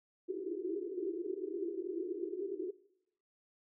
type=band-pass noise; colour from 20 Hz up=white; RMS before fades=-39 dBFS; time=0.28-2.71 s; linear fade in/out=10 ms; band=330 to 400 Hz; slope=96 dB/octave; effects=noise-tail reverb RT60 0.8 s tail -20 dB re dry

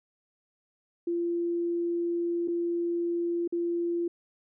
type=tone with dropouts; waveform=sine; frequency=343.1 Hz; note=F4; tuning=31 cents flat; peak=-26 dBFS; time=1.07-4.08 s; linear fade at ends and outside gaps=5 ms; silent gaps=2.477-2.482 / 3.477-3.524 s; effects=none

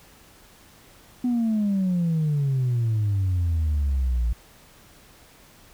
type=exponential sweep; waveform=sine; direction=down; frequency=250.8 to 56.1 Hz; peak=-18 dBFS; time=1.24-4.33 s; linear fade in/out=5 ms; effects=tanh soft clip ceiling -18 dBFS + pink hiss -52 dBFS RMS until 5.73 s

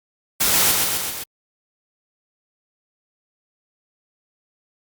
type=noise with echo; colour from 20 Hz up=white; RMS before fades=-18 dBFS; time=0.4-0.72 s; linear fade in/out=10 ms; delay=130 ms; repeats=4; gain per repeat=-3 dB; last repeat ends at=1.24 s; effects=Opus 48 kbps

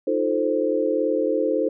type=chord; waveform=sine; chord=F dominant seventh; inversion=third; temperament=equal; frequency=311.1 / 349.2 / 440 / 523.3 Hz; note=Eb4 / F4 / A4 / C5; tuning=0 / 0 / 0 / 0 cents; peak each=-25 / -28 / -24 / -23 dBFS; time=0.07-1.69 s; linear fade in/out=5 ms; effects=none

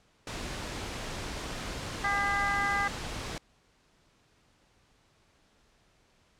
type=noise; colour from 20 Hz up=pink; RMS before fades=-37 dBFS; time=0.27-3.38 s; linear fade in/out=2 ms
type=harmonic tone; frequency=401.9 Hz; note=G4; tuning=43 cents sharp; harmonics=2 / 3 / 4 / 5; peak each=-32 / -32 / -32 / -32 dBFS; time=2.04-2.88 s; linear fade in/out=5 ms
effects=pink hiss -66 dBFS RMS until 6.39 s + low-pass 7000 Hz 12 dB/octave

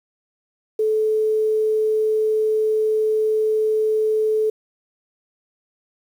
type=tone; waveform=sine; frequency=433.6 Hz; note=A4; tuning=25 cents flat; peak=-16 dBFS; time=0.79-4.5 s; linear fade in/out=5 ms; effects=8-bit

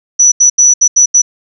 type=tone bursts at uneven times; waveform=sine; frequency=5920 Hz; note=F#8; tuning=in tune; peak=-3 dBFS; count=6; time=0.19-0.32 / 0.4-0.5 / 0.58-0.74 / 0.81-0.88 / 0.96-1.06 / 1.14-1.22 s; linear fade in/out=10 ms; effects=none

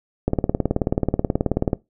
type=click train; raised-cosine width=2 ms; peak=-5 dBFS; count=28; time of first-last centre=0.28-1.732 s; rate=18.6 Hz; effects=noise-tail reverb RT60 0.2 s tail -20 dB re dry

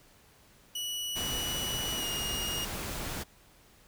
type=tone with pitch glide; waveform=sawtooth; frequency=2940 to 2858 Hz; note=F#7 to F7; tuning=-12 to +39 cents; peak=-30 dBFS; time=0.75-2.65 s; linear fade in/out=5 ms; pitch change=-49 cents; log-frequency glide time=1.96-2.05 s
type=noise; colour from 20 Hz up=pink; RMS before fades=-37 dBFS; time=1.15-3.24 s; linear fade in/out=20 ms
effects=pink hiss -60 dBFS RMS until 3.87 s

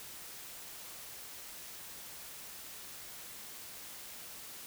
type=silence; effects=white hiss -48 dBFS RMS until 4.66 s

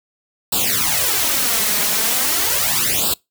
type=noise with flanger; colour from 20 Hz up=white; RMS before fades=-18 dBFS; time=0.52-3.14 s; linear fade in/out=5 ms; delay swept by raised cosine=0.24 to 4.84 ms; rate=0.39 Hz; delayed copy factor=+0.95; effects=noise-tail reverb RT60 0.2 s tail -25 dB re dry + high-pass 60 Hz 12 dB/octave

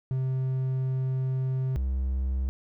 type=tone pair in turn; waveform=triangle; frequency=130.81 / 65.41 Hz; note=C3 / C2; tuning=0 / 0 cents; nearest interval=octave; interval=1200 cents; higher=first; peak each=-23 dBFS; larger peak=neither; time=0.11-1.76 / 1.76-2.49 s; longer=first; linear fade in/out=0 ms; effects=none

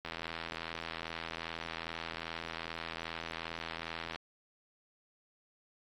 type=click train; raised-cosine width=0.3 ms; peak=-23 dBFS; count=340; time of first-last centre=0.05-4.159 s; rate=82.5 Hz; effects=AAC 48 kbps

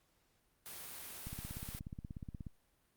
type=noise; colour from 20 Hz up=white; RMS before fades=-48 dBFS; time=0.66-1.79 s; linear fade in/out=0 ms
type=click train; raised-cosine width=5 ms; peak=-32 dBFS; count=21; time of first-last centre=1.27-2.468 s; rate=16.7 Hz
effects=pink hiss -75 dBFS RMS until 2.96 s + Opus 48 kbps

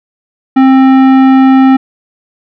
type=tone with tanh clipping; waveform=sine; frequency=264.6 Hz; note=C4; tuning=20 cents sharp; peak=-4 dBFS; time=0.56-1.77 s; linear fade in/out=10 ms; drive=15 dB; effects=none

